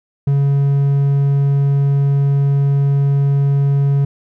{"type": "tone", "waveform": "triangle", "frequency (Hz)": 140, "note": "C#3", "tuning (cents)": 18, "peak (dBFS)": -9, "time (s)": [0.27, 4.05], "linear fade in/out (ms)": 5, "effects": []}